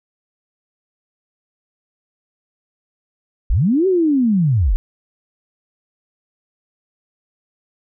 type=linear two-way sweep; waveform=sine; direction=up then down; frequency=31.19 to 390 to 31.19 Hz; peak=-12 dBFS; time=3.5-4.76 s; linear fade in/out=0 ms; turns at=3.87 s; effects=none